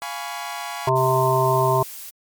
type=chord; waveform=sawtooth; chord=C# dominant seventh; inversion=first; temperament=equal with one note detuned; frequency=698.5 / 830.6 / 987.8 / 1124.9 Hz; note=E#5 / G#5 / B5 / C#6; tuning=0 / 0 / 0 / +25 cents; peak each=-30 / -29 / -31 / -31 dBFS; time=0.02-0.89 s; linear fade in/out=0 ms
type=harmonic tone; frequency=130.5 Hz; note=C3; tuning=4 cents flat; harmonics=1 / 3 / 5 / 7 / 8; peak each=-22 / -22 / -22 / -22 / -22 dBFS; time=0.87-1.83 s; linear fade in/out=5 ms
type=noise; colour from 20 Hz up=blue; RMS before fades=-36 dBFS; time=0.95-2.11 s; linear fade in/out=20 ms
effects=MP3 96 kbps